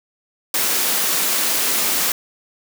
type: high-pass noise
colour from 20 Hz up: white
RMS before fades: -19 dBFS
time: 0.54-2.12 s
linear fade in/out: 2 ms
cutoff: 170 Hz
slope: 24 dB/octave
effects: none